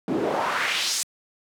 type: noise with band-pass filter sweep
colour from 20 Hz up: pink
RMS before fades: -25 dBFS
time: 0.08-1.03 s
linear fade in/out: 0 ms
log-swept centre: 240 to 7900 Hz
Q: 1.8
effects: high-pass 150 Hz 12 dB/octave